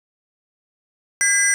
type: tone cluster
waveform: sine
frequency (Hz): 1613 / 2012 / 5860 / 8580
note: G6 / B6 / F#8 / C9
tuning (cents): +49 / +32 / -18 / +42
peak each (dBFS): -19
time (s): 1.21-1.54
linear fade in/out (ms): 0
effects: tanh soft clip ceiling -8 dBFS + 8-bit